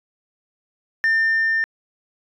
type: tone with level ramp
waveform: sine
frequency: 1800 Hz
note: A6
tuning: 39 cents sharp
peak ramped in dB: -12 to -16 dBFS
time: 1.04-1.64 s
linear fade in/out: 0 ms
effects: tanh soft clip ceiling -14 dBFS